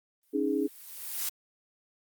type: noise with exponential growth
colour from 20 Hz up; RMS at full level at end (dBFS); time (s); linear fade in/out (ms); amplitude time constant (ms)
blue; -30; 0.23-1.29; 2; 230
type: chord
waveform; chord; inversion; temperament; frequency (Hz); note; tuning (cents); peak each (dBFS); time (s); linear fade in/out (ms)
sine; C# suspended second; none; equal; 277.2 / 311.1 / 415.3; C#4 / D#4 / G#4; 0 / 0 / 0; -30; 0.33-0.68; 20
effects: Opus 32 kbps